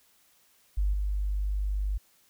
sine tone with level steps, 49.89 Hz, G1, 31 cents sharp, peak -23 / -26 dBFS, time 0.77-1.98 s, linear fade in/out 10 ms, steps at 0.93 s, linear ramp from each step 5 ms, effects white hiss -64 dBFS RMS until 2.29 s

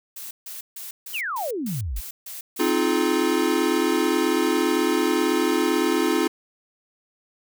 blue noise bursts, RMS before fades -36 dBFS, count 9, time 0.16-2.71 s, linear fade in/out 5 ms, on 150 ms, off 150 ms
sine exponential sweep, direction down, 3136 to 41.4 Hz, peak -25 dBFS, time 1.13-2.01 s, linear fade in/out 20 ms
square chord, F minor seventh, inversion second, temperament equal with one note detuned, 261.6 / 311.1 / 349.2 / 425 Hz, C4 / Eb4 / F4 / Ab4, 0 / 0 / 0 / +40 cents, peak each -27 / -25 / -24 / -27 dBFS, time 2.59-6.28 s, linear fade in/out 10 ms
effects none

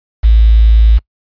sine tone with quantisation, 55 Hz, A1, in tune, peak -3 dBFS, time 0.23-0.99 s, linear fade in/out 20 ms, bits 5, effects noise-tail reverb RT60 0.1 s tail -24 dB re dry + resampled to 11025 Hz

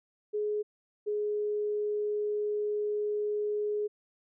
sine tone pair in turn, 420 / 418.3 Hz, G#4 / G#4, +19 / +12 cents, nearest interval unison, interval 7 cents, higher first, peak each -28 dBFS, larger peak neither, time 0.33-0.63 / 1.06-3.88 s, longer second, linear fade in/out 20 ms, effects none

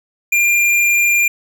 sine tone with hard clipping, 2396 Hz, D7, 34 cents sharp, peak -12 dBFS, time 0.32-1.28 s, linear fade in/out 5 ms, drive 15 dB, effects none

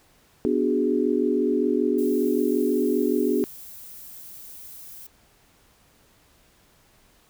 sine chord, G# half-diminished seventh, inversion first, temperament equal, 246.9 / 293.7 / 370 / 415.3 Hz, B3 / D4 / F#4 / G#4, 0 / 0 / 0 / 0 cents, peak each -25 dBFS, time 0.45-3.44 s, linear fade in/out 0 ms
violet noise, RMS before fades -42 dBFS, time 1.98-5.07 s, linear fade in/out 5 ms
effects pink hiss -59 dBFS RMS until 7.29 s

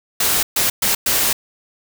white noise bursts at uneven times, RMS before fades -17 dBFS, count 4, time 0.2-0.43 / 0.56-0.7 / 0.82-0.95 / 1.06-1.33 s, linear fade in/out 5 ms, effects none

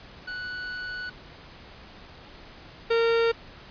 45% pulse tone pair in turn, 1480 / 460.6 Hz, F#6 / A#4, 0 / -21 cents, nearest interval octave + minor sixth, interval 2021 cents, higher first, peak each -32 / -20 dBFS, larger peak second, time 0.27-1.1 / 2.9-3.32 s, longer first, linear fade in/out 10 ms, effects pink hiss -47 dBFS RMS until 3.7 s + resampled to 11025 Hz

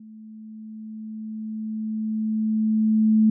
sine tone with level ramp, 217.8 Hz, A3, 17 cents flat, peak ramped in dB -41 to -13 dBFS, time 0-3.3 s, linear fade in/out 5 ms, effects none

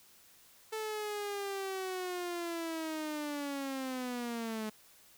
sawtooth linear sweep, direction down, 440 to 213.6 Hz, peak -32 dBFS, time 0.72-4.7 s, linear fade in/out 10 ms, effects white hiss -61 dBFS RMS until 5.17 s

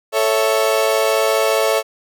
35% pulse chord, A major, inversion none, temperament equal, 440 / 554.4 / 659.3 Hz, A4 / C#5 / E5, 0 / 0 / 0 cents, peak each -17 dBFS, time 0.12-1.83 s, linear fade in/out 50 ms, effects none

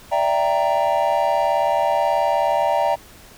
triangle chord, E half-diminished seventh, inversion third, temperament equal with one note detuned, 587.3 / 666.1 / 784 / 932.3 Hz, D5 / E5 / G5 / Bb5, 0 / +18 / 0 / 0 cents, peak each -20 dBFS, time 0.11-2.96 s, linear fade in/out 20 ms, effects pink hiss -45 dBFS RMS until 3.37 s

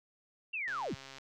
sine linear sweep, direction down, 2794 to 57.6 Hz, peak -34 dBFS, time 0.53-0.95 s, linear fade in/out 10 ms
click train, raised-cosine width 0.2 ms, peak -31 dBFS, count 69, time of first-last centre 0.68-1.184 s, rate 135 Hz
effects none

